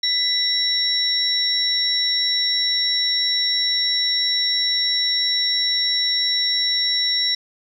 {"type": "tone cluster", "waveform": "sine", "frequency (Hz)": [1992, 3901, 5510], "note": ["B6", "B7", "F8"], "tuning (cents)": [14, -22, -24], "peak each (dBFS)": [-28, -20, -21], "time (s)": [0.03, 7.35], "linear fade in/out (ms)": 5, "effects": ["8-bit"]}